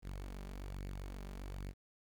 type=tone with flanger; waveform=sawtooth; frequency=47.61 Hz; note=G1; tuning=50 cents flat; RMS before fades=-45 dBFS; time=0.02-1.74 s; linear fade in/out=50 ms; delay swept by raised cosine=0.41 to 5.11 ms; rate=1.2 Hz; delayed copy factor=+0.55; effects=12-bit